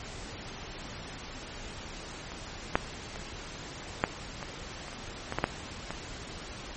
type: clicks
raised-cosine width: 0.5 ms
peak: -26 / -6 / -26 / -7 / -21 / -27 / -27 / -17 / -12 / -8 / -19 dBFS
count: 11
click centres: 2.319 / 2.755 / 3.159 / 4.039 / 4.428 / 4.882 / 4.929 / 5.324 / 5.386 / 5.441 / 5.906 s
effects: pink hiss -42 dBFS RMS until 6.76 s + MP3 32 kbps